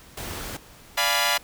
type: noise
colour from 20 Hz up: pink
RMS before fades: -34 dBFS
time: 0.17-0.57 s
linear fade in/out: 5 ms
type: chord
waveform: 10% pulse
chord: D diminished seventh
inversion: none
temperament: equal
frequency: 587.3 / 698.5 / 830.6 / 987.8 Hz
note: D5 / F5 / Ab5 / Cb6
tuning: 0 / 0 / 0 / 0 cents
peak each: -19 / -17 / -19 / -16 dBFS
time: 0.97-1.38 s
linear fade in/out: 10 ms
effects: pink hiss -49 dBFS RMS until 1.43 s